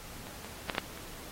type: clicks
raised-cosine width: 0.3 ms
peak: -29 / -27 / -14 / -19 / -12 / -30 dBFS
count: 6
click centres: 0.269 / 0.446 / 0.698 / 0.75 / 0.782 / 0.975 s
effects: pink hiss -47 dBFS RMS until 1.31 s + AAC 48 kbps